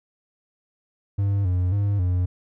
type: tone with pitch steps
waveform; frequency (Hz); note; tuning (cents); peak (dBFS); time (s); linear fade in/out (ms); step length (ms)
triangle; 99.8 / 90.4 / 101.2 / 90; G2 / F#2 / G#2 / F#2; +32 / -40 / -44 / -47; -17; 1.18-2.26; 10; 270
effects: none